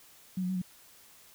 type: tone with pitch steps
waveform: sine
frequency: 185.9 / 181.4 / 187.6 / 181.5 Hz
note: F#3 / F#3 / F#3 / F#3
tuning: +8 / -34 / +24 / -33 cents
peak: -29 dBFS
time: 0.37-0.618 s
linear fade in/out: 5 ms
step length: 62 ms
effects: white hiss -57 dBFS RMS until 1.34 s